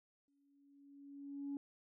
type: tone with exponential growth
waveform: sine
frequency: 281.3 Hz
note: C#4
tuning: 26 cents sharp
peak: -37 dBFS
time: 0.28-1.57 s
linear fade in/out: 1 ms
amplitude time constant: 280 ms
effects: tanh soft clip ceiling -36 dBFS